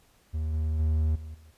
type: tone with level steps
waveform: triangle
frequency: 78 Hz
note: D#2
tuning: 5 cents sharp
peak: -25 / -23 / -20 / -35 / -48 dBFS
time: 0.33-1.52 s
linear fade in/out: 20 ms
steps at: 0.53 / 0.79 / 1.15 / 1.34 s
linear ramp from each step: 10 ms
effects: pink hiss -63 dBFS RMS until 1.57 s + resampled to 32000 Hz